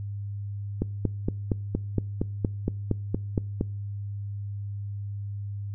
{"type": "click train", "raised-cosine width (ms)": 3, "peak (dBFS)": -11, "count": 13, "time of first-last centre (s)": [0.82, 3.611], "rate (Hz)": 4.3, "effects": ["noise-tail reverb RT60 0.5 s tail -24 dB re dry", "added 101 Hz sine -31 dBFS peak until 5.74 s"]}